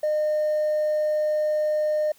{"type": "tone with hard clipping", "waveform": "triangle", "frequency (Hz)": 609, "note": "D#5", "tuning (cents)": -37, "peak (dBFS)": -20, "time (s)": [0.03, 2.12], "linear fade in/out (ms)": 5, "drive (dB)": 2, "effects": ["white hiss -57 dBFS RMS until 2.18 s"]}